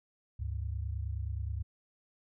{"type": "tone pair together", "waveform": "sine", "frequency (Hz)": [71.2, 100.69], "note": ["C#2", "G2"], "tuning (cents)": [47, 47], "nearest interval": "tritone", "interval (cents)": 600, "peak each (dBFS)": [-35, -37], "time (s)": [0.39, 1.63], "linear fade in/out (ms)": 10, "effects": []}